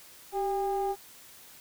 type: ring-modulated tone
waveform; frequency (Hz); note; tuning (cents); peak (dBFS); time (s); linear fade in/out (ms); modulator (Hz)
triangle; 207.7; G#3; 0; -22; 0.32-0.96; 50; 595
effects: white hiss -52 dBFS RMS until 1.6 s